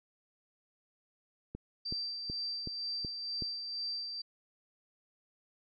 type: click train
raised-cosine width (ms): 3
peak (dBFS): -27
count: 6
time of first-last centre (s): 1.55-3.423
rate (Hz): 2.67
type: tone with tremolo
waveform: sine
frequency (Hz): 4683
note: D8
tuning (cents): -6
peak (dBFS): -34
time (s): 1.85-4.22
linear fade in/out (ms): 10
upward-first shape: sine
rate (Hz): 2.1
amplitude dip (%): 40
effects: none